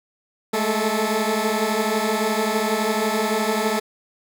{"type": "tone cluster", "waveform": "15% pulse", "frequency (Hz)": [209.8, 221.6, 436.8], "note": ["G#3", "A3", "A4"], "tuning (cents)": [18, 13, -13], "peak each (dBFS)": -18, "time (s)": [0.53, 3.8], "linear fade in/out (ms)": 10, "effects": []}